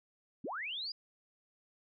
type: linear sweep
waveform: sine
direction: up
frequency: 163.8 to 4978 Hz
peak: -37 dBFS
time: 0.44-0.92 s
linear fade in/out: 5 ms
effects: none